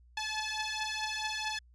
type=beating tone pair; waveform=10% pulse; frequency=861 / 865.6 Hz; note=A5 / A5; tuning=-38 / -29 cents; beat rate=4.6 Hz; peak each=-28 dBFS; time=0.17-1.59 s; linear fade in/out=5 ms; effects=added 60 Hz sine -57 dBFS peak until 1.74 s + resampled to 22050 Hz